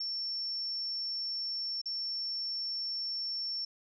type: tone with dropouts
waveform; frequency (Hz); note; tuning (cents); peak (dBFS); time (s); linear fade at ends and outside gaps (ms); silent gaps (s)
sine; 5430; F8; -50; -33; 0-3.65; 5; 1.816-1.857
effects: none